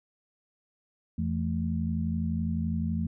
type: tone cluster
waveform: sine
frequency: 85.1 / 169.1 / 220.9 Hz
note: F2 / E3 / A3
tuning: -44 / +44 / +7 cents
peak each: -31 dBFS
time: 1.18-3.07 s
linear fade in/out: 5 ms
effects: none